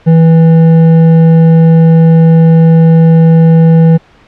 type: tone with hard clipping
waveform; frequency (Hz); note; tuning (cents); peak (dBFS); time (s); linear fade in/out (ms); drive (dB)
triangle; 163.5; E3; -14; -3; 0.06-3.98; 20; 11
effects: pink hiss -42 dBFS RMS until 4.27 s + low-pass 3000 Hz 12 dB/octave